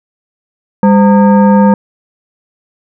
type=tone with frequency modulation; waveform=sine; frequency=200.5 Hz; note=G3; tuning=39 cents sharp; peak=-3 dBFS; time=0.83-1.74 s; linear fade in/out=2 ms; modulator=715 Hz; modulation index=0.77; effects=none